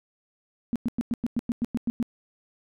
sine tone bursts, 235.6 Hz, A#3, 19 cents sharp, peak -22 dBFS, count 11, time 0.73-2.027 s, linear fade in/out 0 ms, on 27 ms, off 100 ms, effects none

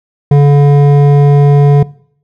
sine tone with hard clipping, 143.3 Hz, D3, 42 cents flat, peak -4 dBFS, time 0.31-1.83 s, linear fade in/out 5 ms, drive 10 dB, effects noise-tail reverb RT60 0.6 s tail -21 dB re dry

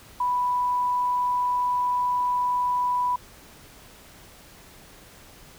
sine tone, 987.8 Hz, B5, in tune, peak -21 dBFS, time 0.2-3.16 s, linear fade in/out 5 ms, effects pink hiss -49 dBFS RMS until 5.58 s

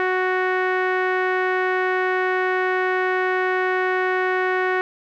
sawtooth tone with low-pass filter, 370 Hz, F#4, in tune, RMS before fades -21 dBFS, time 0-4.81 s, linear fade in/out 0 ms, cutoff 1800 Hz, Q 3.1, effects none

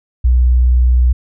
sine tone with vibrato, 61.74 Hz, B1, in tune, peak -7 dBFS, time 0.24-1.13 s, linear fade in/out 10 ms, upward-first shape triangle, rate 19 Hz, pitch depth 20 cents each way, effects none

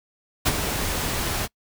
pink noise with ADSR envelope, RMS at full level -18 dBFS, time 0.45-1.48 s, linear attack 20 ms, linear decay 38 ms, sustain -8 dB, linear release 39 ms, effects noise-tail reverb RT60 0.1 s tail -25 dB re dry

